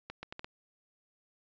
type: accelerating click train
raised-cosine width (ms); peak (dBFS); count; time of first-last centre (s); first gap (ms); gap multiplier
0.3; -25; 5; 0.1-0.445; 130; 0.73
effects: resampled to 16000 Hz